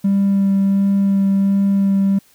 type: tone with vibrato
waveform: triangle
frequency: 196.8 Hz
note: G3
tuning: 7 cents sharp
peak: -9 dBFS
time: 0.04-2.19 s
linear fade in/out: 10 ms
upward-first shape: sine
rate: 1.4 Hz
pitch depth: 10 cents each way
effects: tanh soft clip ceiling -8 dBFS + white hiss -53 dBFS RMS until 2.34 s